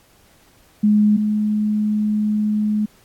sine tone pair in turn, 210 / 211.6 Hz, G#3 / G#3, +19 / +33 cents, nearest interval unison, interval 14 cents, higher second, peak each -11 / -16 dBFS, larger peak first, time 0.83-1.17 / 1.17-2.86 s, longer second, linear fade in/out 10 ms, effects pink hiss -54 dBFS RMS until 3.04 s + AAC 64 kbps

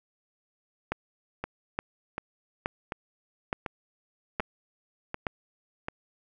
two click trains, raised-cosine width 0.5 ms, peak -17 / -13 dBFS, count 7 / 6, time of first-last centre 1.44-5.884 / 0.92-5.268 s, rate 1.35 / 1.15 Hz, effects none

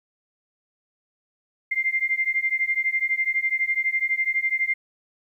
sine beating tone pair, 2093 / 2105 Hz, C7 / C7, 0 / +10 cents, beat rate 12 Hz, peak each -24 dBFS, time 1.71-4.74 s, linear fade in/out 10 ms, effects 10-bit

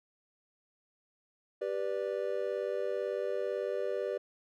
triangle chord, G major, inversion none, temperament just, 392 / 490 / 588 Hz, G4 / B4 / D5, 0 / -14 / +2 cents, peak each -34 dBFS, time 1.61-4.18 s, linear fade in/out 10 ms, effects none

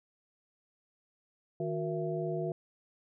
sine tone cluster, 157 / 364 / 467.3 / 668 Hz, D#3 / F#4 / A#4 / E5, +16 / -28 / +4 / +23 cents, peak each -36 / -35 / -39 / -38 dBFS, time 1.6-2.52 s, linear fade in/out 2 ms, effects none

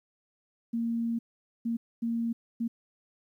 sine tone bursts at uneven times, 231.6 Hz, A#3, 11 cents flat, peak -27 dBFS, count 4, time 0.73-1.19 / 1.65-1.77 / 2.02-2.33 / 2.6-2.68 s, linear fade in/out 10 ms, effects 11-bit

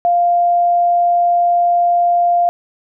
sine tone, 698 Hz, F5, 1 cent flat, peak -10 dBFS, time 0.05-2.49 s, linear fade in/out 0 ms, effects none

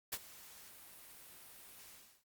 white noise with ADSR envelope, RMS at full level -37 dBFS, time 0.12-2.24 s, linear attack 9 ms, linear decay 47 ms, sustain -19 dB, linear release 360 ms, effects noise-tail reverb RT60 0.1 s tail -18 dB re dry + Opus 48 kbps

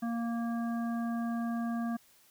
harmonic tone, 232.8 Hz, A#3, 2 cents flat, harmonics 1 / 3 / 5 / 7, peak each -31 / -41 / -45 / -48 dBFS, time 0.02-1.97 s, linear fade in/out 10 ms, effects white hiss -63 dBFS RMS until 2.3 s

